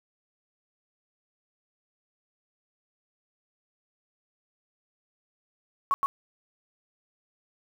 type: tone with echo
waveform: sine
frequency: 1108.7 Hz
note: C#6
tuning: in tune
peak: -20 dBFS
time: 5.91-5.94 s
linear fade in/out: 0 ms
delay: 120 ms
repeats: 1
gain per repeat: -2 dB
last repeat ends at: 6.06 s
effects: 8-bit